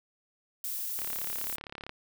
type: noise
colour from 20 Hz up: violet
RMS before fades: -35 dBFS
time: 0.64-1.56 s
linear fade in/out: 2 ms
type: click train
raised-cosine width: 0.3 ms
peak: -24 dBFS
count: 33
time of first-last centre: 0.99-1.894 s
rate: 35.4 Hz
effects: none